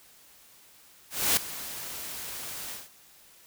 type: noise with ADSR envelope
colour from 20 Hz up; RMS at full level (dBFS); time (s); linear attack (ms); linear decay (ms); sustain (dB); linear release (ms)
white; -22; 1.1-2.9; 270; 3; -16; 190
effects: white hiss -56 dBFS RMS until 3.46 s